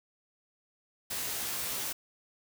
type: noise with comb filter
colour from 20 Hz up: white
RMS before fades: -35 dBFS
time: 1.1-1.93 s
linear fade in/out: 10 ms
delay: 16 ms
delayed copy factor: +0.95
effects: none